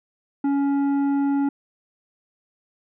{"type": "tone with tanh clipping", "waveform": "sine", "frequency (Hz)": 280, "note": "C#4", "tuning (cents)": 18, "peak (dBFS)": -20, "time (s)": [0.44, 1.49], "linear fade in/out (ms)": 5, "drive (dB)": 9, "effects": []}